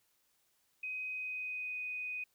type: tone with pitch glide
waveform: sine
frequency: 2515 to 2493 Hz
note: D#7 to D#7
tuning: +18 to +3 cents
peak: -37 dBFS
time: 0.83-2.24 s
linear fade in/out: 5 ms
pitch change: -15 cents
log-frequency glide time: 1.09-1.79 s
effects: white hiss -75 dBFS RMS until 2.34 s